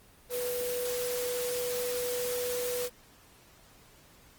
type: tone in noise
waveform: sine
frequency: 491.7 Hz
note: B4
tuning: 8 cents flat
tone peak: -31 dBFS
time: 0.29-2.9 s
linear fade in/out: 50 ms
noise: white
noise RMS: -37 dBFS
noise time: 0.29-2.9 s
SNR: +3 dB
effects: pink hiss -58 dBFS RMS until 4.38 s + Opus 24 kbps